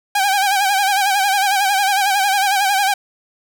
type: tone with vibrato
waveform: sawtooth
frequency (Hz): 791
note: G5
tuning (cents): +15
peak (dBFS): -10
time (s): 0.15-2.94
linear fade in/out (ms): 5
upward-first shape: sine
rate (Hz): 11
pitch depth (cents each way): 77
effects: none